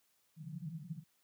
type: band-pass noise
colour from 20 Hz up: pink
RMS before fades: -45 dBFS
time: 0.36-1.04 s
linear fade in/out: 50 ms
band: 140 to 180 Hz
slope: 96 dB/octave
effects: white hiss -75 dBFS RMS until 1.23 s + high-pass 60 Hz 12 dB/octave